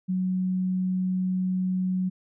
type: tone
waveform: sine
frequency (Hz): 185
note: F#3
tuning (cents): 0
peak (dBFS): -23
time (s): 0.08-2.1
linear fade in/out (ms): 20
effects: none